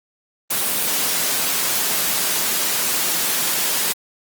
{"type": "high-pass noise", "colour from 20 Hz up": "white", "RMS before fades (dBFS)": -20, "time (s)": [0.5, 3.93], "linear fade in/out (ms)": 10, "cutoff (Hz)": 140, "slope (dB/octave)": 24, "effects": ["Opus 24 kbps"]}